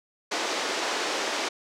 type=band-pass noise; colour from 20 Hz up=pink; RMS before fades=-29 dBFS; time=0.31-1.49 s; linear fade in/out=10 ms; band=340 to 6700 Hz; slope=24 dB/octave; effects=none